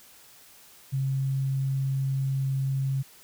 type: tone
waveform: sine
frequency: 134.9 Hz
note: C#3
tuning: 47 cents flat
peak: -24 dBFS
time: 0.92-3.03 s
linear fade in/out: 20 ms
effects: white hiss -53 dBFS RMS until 3.23 s